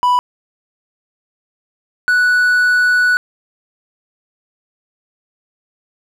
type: tone pair in turn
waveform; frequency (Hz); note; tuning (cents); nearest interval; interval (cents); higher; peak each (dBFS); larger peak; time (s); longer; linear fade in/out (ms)
triangle; 987.8 / 1478; B5 / F#6; 0 / -2; perfect fifth; 698; second; -8; neither; 0.03-0.19 / 2.08-3.17; second; 0
effects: none